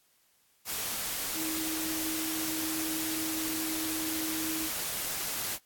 sine tone in noise, 318.1 Hz, D#4, 38 cents sharp, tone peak -34 dBFS, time 1.34-4.7 s, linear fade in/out 50 ms, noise white, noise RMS -34 dBFS, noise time 0.65-5.59 s, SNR -3 dB, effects white hiss -68 dBFS RMS until 5.65 s + AAC 64 kbps

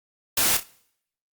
white noise with echo, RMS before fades -21 dBFS, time 0.37-0.57 s, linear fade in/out 5 ms, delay 31 ms, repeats 2, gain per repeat -10 dB, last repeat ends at 0.632 s, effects noise-tail reverb RT60 0.7 s tail -23 dB re dry + Opus 48 kbps

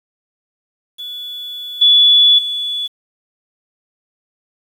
sine tone with level steps, 3430 Hz, A7, 45 cents flat, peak -25 / -6 / -18 dBFS, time 0.98-2.88 s, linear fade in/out 20 ms, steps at 1.81 / 2.38 s, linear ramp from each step 10 ms, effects 7-bit

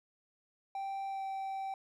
triangle tone with pitch glide, 782 to 775.3 Hz, G5 to G5, -4 to -19 cents, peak -34 dBFS, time 0.75-1.74 s, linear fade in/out 2 ms, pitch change -15 cents, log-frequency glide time 1.08-1.23 s, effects none

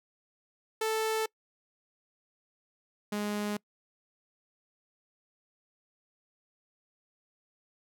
sawtooth tone pair in turn, 440.1 / 207.7 Hz, A4 / G#3, 0 / 0 cents, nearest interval octave + minor second, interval 1300 cents, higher first, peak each -24 / -27 dBFS, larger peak first, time 0.81-1.26 / 3.12-3.57 s, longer neither, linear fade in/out 5 ms, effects noise-tail reverb RT60 0.1 s tail -25 dB re dry

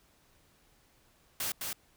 white noise with echo, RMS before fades -34 dBFS, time 1.4-1.52 s, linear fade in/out 2 ms, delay 210 ms, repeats 1, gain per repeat -3 dB, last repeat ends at 1.73 s, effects pink hiss -66 dBFS RMS until 1.96 s

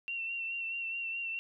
sine tone with vibrato, 2723 Hz, F7, 44 cents flat, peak -34 dBFS, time 0.08-1.39 s, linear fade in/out 0 ms, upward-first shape sine, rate 4.7 Hz, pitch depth 31 cents each way, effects none

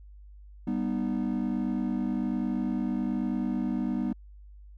triangle chord, G augmented, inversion none, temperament just, 196 / 245 / 306.2 Hz, G3 / B3 / D#4, 0 / -14 / -28 cents, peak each -29 / -27 / -31 dBFS, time 0.67-4.13 s, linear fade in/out 5 ms, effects tanh soft clip ceiling -17 dBFS + added 50 Hz sine -46 dBFS peak until 4.77 s

